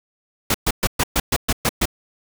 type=noise bursts; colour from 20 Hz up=pink; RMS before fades=-18 dBFS; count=9; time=0.5-1.856 s; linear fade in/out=5 ms; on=44 ms; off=120 ms; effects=none